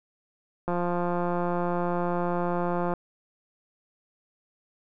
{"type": "click train", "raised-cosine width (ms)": 1, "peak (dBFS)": -15, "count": 396, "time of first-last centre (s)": [0.68, 2.937], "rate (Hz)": 175, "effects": []}